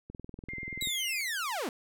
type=click train; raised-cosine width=3 ms; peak=-30 dBFS; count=17; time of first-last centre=0.1-0.873 s; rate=20.7 Hz
type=tone with vibrato; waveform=sine; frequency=2093 Hz; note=C7; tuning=in tune; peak=-37 dBFS; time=0.49-1.21 s; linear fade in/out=0 ms; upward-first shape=triangle; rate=10 Hz; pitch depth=23 cents each way
type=linear sweep; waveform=sawtooth; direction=down; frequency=3951 to 207.7 Hz; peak=-28 dBFS; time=0.81-1.69 s; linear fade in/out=2 ms
effects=none